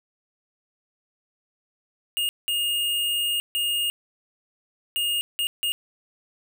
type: tone bursts at uneven times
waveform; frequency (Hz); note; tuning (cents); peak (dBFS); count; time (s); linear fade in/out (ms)
square; 2843; F7; +30; -23; 6; 2.17-2.29 / 2.48-3.4 / 3.55-3.9 / 4.96-5.21 / 5.39-5.47 / 5.63-5.72; 0
effects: none